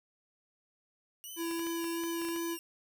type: tone with vibrato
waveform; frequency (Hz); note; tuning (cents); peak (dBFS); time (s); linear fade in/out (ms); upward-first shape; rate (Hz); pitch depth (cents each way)
5% pulse; 2879; F#7; -48; -35; 1.24-2.59; 0; sine; 2.7; 92
type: tone with pitch glide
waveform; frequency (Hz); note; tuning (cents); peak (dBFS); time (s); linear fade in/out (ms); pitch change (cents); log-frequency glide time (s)
square; 334 to 336.1; E4 to E4; +23 to +34; -34; 1.36-2.58; 50; +11; 1.52-2.41
type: clicks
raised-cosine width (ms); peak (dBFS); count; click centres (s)
0.3; -30; 9; 1.512 / 1.594 / 1.668 / 1.843 / 2.037 / 2.217 / 2.25 / 2.287 / 2.362
effects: none